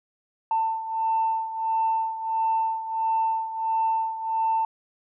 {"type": "beating tone pair", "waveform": "sine", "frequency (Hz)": [893, 894.5], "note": ["A5", "A5"], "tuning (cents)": [25, 28], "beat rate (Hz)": 1.5, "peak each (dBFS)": [-23, -28], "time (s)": [0.51, 4.65], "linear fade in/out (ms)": 2, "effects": ["tanh soft clip ceiling -15 dBFS"]}